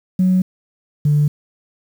sine tone pair in turn, 185 / 147.53 Hz, F#3 / D3, 0 / +8 cents, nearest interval major third, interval 392 cents, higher first, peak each -10 dBFS, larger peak neither, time 0.19-0.42 / 1.05-1.28 s, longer neither, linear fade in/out 5 ms, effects tanh soft clip ceiling -7 dBFS + 7-bit

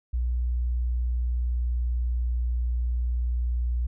sine tone with pitch glide, 60.6 to 60.22 Hz, B1 to B1, -32 to -43 cents, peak -23 dBFS, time 0.13-3.87 s, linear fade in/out 10 ms, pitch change -11 cents, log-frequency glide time 0.68-2.18 s, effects none

